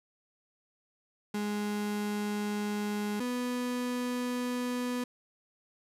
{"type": "tone pair in turn", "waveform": "35% pulse", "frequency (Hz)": [207.7, 247], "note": ["G#3", "B3"], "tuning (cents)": [0, 0], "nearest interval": "minor third", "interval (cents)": 300, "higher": "second", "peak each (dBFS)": [-29, -29], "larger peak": "neither", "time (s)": [[1.34, 3.2], [3.2, 5.04]], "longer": "first", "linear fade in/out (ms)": 5, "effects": ["resampled to 32000 Hz", "11-bit"]}